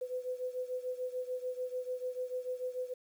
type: beating tone pair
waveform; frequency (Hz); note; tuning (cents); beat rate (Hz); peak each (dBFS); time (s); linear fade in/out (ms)
sine; 502 / 508.8; B4 / C5; +28 / -48; 6.8; -37 / -40; 0.01-2.94; 10
effects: 10-bit